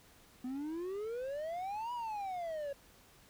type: exponential two-way sweep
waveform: triangle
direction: up then down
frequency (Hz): 246.9 to 986 to 551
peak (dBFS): -35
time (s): 0.44-2.73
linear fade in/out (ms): 5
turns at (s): 1.93
effects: pink hiss -62 dBFS RMS until 3.29 s